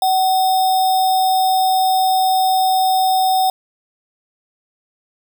sine tone with sample-and-hold, 754 Hz, F#5, 32 cents sharp, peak -12 dBFS, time 0.02-3.5 s, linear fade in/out 2 ms, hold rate 4410 Hz, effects none

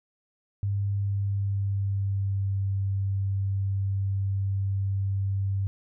sine tone with pitch glide, 100 to 97.83 Hz, G2 to G2, +35 to -3 cents, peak -24 dBFS, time 0.63-5.67 s, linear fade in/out 0 ms, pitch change -38 cents, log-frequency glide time 0.96-2.59 s, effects none

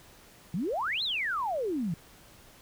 sine exponential two-way sweep, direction up then down, 153.8 to 4245 to 153.8 Hz, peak -28 dBFS, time 0.54-1.94 s, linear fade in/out 2 ms, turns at 1.03 s, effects pink hiss -55 dBFS RMS until 2.61 s

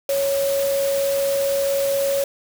sine tone in noise, 554.4 Hz, C#5, in tune, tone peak -18 dBFS, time 0.09-2.24 s, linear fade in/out 2 ms, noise white, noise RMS -30 dBFS, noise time 0.09-2.24 s, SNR +9 dB, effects none

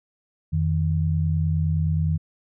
sine tone pair together, 87.31 / 156.92 Hz, F2 / D#3, 0 / +15 cents, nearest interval minor seventh, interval 1015 cents, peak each -22 dBFS, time 0.52-2.18 s, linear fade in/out 20 ms, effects none

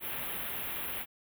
white band-stop noise, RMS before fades -37 dBFS, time 0-1.06 s, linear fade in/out 50 ms, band 3400 to 11000 Hz, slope 48 dB/octave, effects none

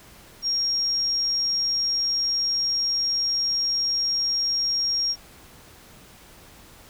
sine tone, 5580 Hz, F8, 2 cents flat, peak -21 dBFS, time 0.42-5.16 s, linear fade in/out 50 ms, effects pink hiss -49 dBFS RMS until 6.89 s

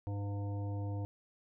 harmonic tone, 101.1 Hz, G#2, 46 cents flat, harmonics 1 / 3 / 5 / 7 / 9, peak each -35 / -45 / -49 / -52 / -54 dBFS, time 0.07-1.05 s, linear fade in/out 0 ms, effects none

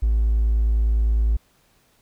triangle tone with hard clipping, 54.9 Hz, A1, 3 cents flat, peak -16 dBFS, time 0.02-1.37 s, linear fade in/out 10 ms, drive 3 dB, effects pink hiss -61 dBFS RMS until 2.01 s

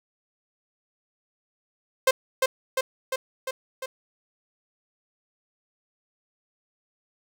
sawtooth tone with echo, 523.3 Hz, C5, in tune, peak -12 dBFS, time 2.07-2.11 s, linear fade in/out 5 ms, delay 350 ms, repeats 5, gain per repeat -3 dB, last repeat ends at 3.86 s, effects none

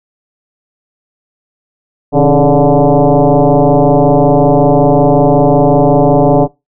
sine tone with frequency modulation, 155.7 Hz, D#3, 2 cents sharp, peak -4 dBFS, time 2.12-6.48 s, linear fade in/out 50 ms, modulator 143 Hz, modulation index 4.4, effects noise-tail reverb RT60 0.2 s tail -20 dB re dry

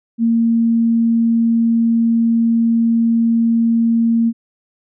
sine tone, 230 Hz, A#3, 23 cents flat, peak -11 dBFS, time 0.18-4.33 s, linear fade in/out 50 ms, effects none

